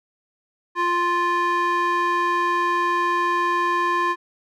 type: tone with band-pass filter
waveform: square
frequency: 349.2 Hz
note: F4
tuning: in tune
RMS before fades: -21 dBFS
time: 0.75-4.16 s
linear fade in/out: 50 ms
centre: 1300 Hz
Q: 3.9
effects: none